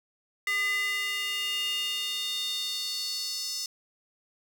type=tone with high-pass filter sweep; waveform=square; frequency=404.2 Hz; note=G#4; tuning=47 cents flat; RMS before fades=-31 dBFS; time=0.47-3.66 s; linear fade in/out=2 ms; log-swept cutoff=1900 to 5300 Hz; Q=4.6; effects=none